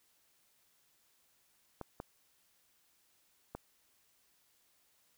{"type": "clicks", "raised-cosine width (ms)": 1, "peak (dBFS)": -27, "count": 3, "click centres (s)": [1.813, 2.001, 3.55], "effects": ["white hiss -72 dBFS RMS until 5.17 s"]}